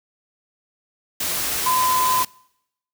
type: tone in noise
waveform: sine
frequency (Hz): 1017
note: C6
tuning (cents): -50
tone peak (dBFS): -17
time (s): 1.66-2.23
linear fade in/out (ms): 5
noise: white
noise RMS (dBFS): -24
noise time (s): 1.2-2.25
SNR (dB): +4
effects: noise-tail reverb RT60 0.8 s tail -25 dB re dry